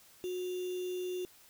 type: tone with sample-and-hold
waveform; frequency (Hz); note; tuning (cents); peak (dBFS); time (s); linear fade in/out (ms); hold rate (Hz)
sine; 363.9; F#4; -29; -34; 0.24-1.25; 0; 3150
effects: white hiss -60 dBFS RMS until 1.49 s